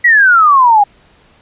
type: exponential sweep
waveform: sine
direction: down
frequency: 1975.5 to 796 Hz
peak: -4 dBFS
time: 0.04-0.84 s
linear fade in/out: 10 ms
effects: pink hiss -48 dBFS RMS until 1.41 s + resampled to 8000 Hz